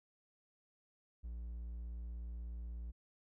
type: tone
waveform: triangle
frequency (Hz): 58.27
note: A#1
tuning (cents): 0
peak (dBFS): -40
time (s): 1.23-2.92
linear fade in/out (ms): 20
effects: none